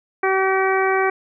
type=harmonic tone; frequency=382.4 Hz; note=G4; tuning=43 cents flat; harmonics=1 / 2 / 3 / 4 / 5 / 6; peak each=-19 / -22 / -24 / -25 / -26 / -27 dBFS; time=0.23-1.1 s; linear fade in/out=5 ms; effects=none